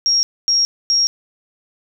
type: tone bursts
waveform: sine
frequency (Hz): 5588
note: F8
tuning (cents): 0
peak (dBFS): -12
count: 3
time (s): 0.06-1.07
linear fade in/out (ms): 0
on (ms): 170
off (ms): 250
effects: none